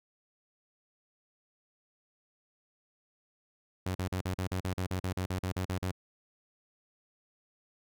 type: tone bursts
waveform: sawtooth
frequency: 92.5 Hz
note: F#2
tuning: in tune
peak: -27 dBFS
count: 16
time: 3.86-5.915 s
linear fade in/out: 5 ms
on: 90 ms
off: 41 ms
effects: none